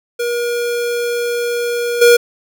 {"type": "tone with level steps", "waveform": "square", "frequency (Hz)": 477.4, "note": "A#4", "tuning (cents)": 41, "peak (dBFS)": [-17, -6], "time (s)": [0.19, 2.17], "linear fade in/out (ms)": 10, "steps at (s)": 2.01, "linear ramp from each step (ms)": 10, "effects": []}